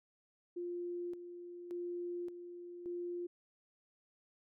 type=tone with tremolo; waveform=sine; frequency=350.4 Hz; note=F4; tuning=6 cents sharp; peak=-38 dBFS; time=0.56-3.27 s; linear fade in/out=10 ms; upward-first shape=square; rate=0.87 Hz; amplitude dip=60%; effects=none